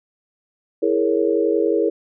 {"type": "chord", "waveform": "sine", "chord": "A# half-diminished seventh", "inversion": "second", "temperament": "equal", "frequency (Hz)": [329.6, 415.3, 466.2, 554.4], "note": ["E4", "G#4", "A#4", "C#5"], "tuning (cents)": [0, 0, 0, 0], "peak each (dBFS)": [-21, -20, -20, -25], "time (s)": [0.82, 1.9], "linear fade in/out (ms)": 10, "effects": []}